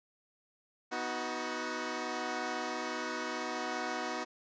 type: chord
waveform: 10% pulse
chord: B major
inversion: none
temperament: equal with one note detuned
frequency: 246.9 / 315.1 / 370 Hz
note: B3 / D#4 / F#4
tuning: 0 / +22 / 0 cents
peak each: -31 dBFS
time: 0.91-4.25 s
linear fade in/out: 20 ms
effects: resampled to 16000 Hz